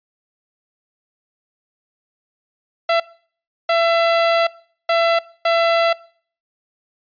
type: tone bursts at uneven times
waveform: sawtooth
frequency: 671 Hz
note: E5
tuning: 31 cents sharp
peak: -10 dBFS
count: 4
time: 2.89-3 / 3.69-4.47 / 4.89-5.19 / 5.45-5.93 s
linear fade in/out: 5 ms
effects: noise-tail reverb RT60 0.5 s tail -21 dB re dry + resampled to 11025 Hz